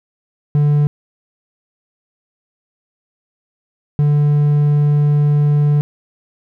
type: tone bursts at uneven times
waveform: triangle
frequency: 146.83 Hz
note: D3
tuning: in tune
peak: -8 dBFS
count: 2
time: 0.55-0.87 / 3.99-5.81 s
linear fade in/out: 0 ms
effects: none